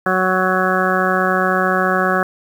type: harmonic tone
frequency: 185.9 Hz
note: F#3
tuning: 8 cents sharp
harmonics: 1 / 2 / 3 / 4 / 6 / 7 / 8 / 9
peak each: -22 / -22 / -22 / -22 / -22 / -22 / -22 / -22 dBFS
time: 0.06-2.23 s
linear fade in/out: 2 ms
effects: 7-bit